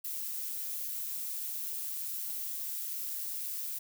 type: noise with amplitude modulation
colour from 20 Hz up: violet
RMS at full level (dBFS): -36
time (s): 0.04-3.79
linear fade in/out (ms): 10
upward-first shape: sine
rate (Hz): 151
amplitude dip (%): 30
effects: none